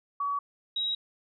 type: tone pair in turn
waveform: sine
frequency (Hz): 1134 / 3829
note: C#6 / A#7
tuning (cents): +39 / +46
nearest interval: octave + major sixth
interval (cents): 2107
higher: second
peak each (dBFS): -27 / -27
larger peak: neither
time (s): 0.2-0.39 / 0.76-0.95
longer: neither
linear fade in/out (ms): 5
effects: none